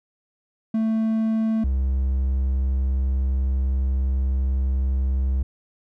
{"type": "tone pair in turn", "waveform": "triangle", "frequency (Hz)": [221.7, 65.91], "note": ["A3", "C2"], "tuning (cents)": [13, 13], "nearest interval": "octave + major sixth", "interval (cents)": 2100, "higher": "first", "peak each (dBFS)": -17, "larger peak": "neither", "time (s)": [[0.74, 1.64], [1.64, 5.43]], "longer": "second", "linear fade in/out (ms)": 5, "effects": []}